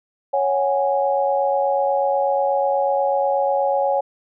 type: chord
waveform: sine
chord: C# suspended fourth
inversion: none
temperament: equal with one note detuned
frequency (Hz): 554.4 / 740 / 828.2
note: C#5 / F#5 / G#5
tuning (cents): 0 / 0 / -5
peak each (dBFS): -19 / -24 / -21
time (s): 0.33-4.01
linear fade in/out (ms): 10
effects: none